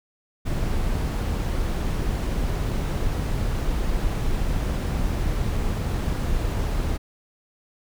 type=noise; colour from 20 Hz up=brown; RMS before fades=-24 dBFS; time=0.45-6.98 s; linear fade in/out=20 ms; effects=none